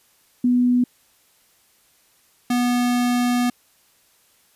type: tone pair in turn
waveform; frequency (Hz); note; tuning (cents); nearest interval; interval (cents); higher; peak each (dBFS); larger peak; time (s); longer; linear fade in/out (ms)
sine / square; 246.5 / 244.5; B3 / B3; -3 / -17; unison; 14; first; -14 / -18; first; 0.44-0.84 / 2.5-3.5; second; 5
effects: white hiss -59 dBFS RMS until 4.55 s + resampled to 32000 Hz